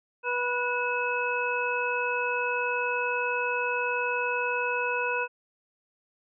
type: harmonic tone with a mistuned harmonic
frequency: 490 Hz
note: B4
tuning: 14 cents flat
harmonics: 1 / 2 / 3 / 5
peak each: -31 / -31 / -31 / -31 dBFS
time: 0.23-5.28 s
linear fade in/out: 50 ms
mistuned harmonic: 5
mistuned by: +89 cents
effects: none